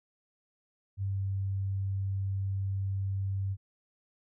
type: tone with pitch glide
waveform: sine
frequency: 98 to 97.32 Hz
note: G2 to G2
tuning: 0 to -12 cents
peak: -29 dBFS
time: 0.97-3.57 s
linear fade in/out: 50 ms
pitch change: -12 cents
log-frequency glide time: 1.07-1.21 s
effects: none